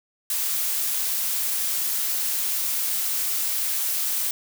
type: noise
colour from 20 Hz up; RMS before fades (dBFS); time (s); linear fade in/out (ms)
blue; -25; 0.3-4.31; 2
effects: none